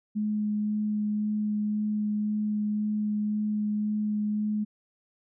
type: tone with vibrato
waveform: sine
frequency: 210.8 Hz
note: G#3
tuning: 26 cents sharp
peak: -25 dBFS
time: 0.15-4.65 s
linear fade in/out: 20 ms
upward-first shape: sine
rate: 1.9 Hz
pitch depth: 8 cents each way
effects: none